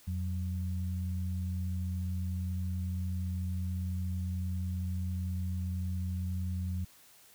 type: tone pair together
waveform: sine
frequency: 87.13 / 185 Hz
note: F2 / F#3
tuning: -4 / 0 cents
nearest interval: octave + minor second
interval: 1304 cents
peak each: -32 / -39 dBFS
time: 0.07-6.85 s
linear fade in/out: 10 ms
effects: white hiss -59 dBFS RMS until 7.34 s